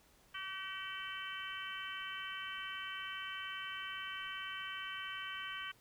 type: harmonic tone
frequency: 382.5 Hz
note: G4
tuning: 42 cents flat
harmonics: 3 / 4 / 5 / 6 / 7 / 8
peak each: -48 / -46 / -50 / -50 / -52 / -46 dBFS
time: 0.34-5.72 s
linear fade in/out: 10 ms
effects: pink hiss -67 dBFS RMS until 5.8 s